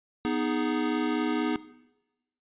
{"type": "chord", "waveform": "square", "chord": "G# minor", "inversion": "first", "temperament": "equal", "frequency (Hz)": [246.9, 311.1, 415.3], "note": ["B3", "D#4", "G#4"], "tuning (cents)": [0, 0, 0], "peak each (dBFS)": [-30, -30, -34], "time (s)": [0.25, 1.56], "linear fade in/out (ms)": 0, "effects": ["noise-tail reverb RT60 1.0 s tail -18 dB re dry", "resampled to 8000 Hz"]}